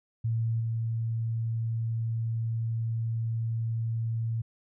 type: tone with level steps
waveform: sine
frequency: 113.9 Hz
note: A#2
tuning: 40 cents flat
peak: -25 / -27 dBFS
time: 0.24-4.42 s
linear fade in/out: 10 ms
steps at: 0.6 s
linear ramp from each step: 5 ms
effects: none